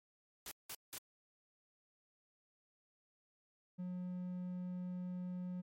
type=noise bursts; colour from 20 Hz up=white; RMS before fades=-46 dBFS; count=3; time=0.46-0.982 s; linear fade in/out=2 ms; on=54 ms; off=180 ms
type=tone; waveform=triangle; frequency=180.5 Hz; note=F#3; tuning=43 cents flat; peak=-38 dBFS; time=3.78-5.62 s; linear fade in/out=20 ms
effects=MP3 64 kbps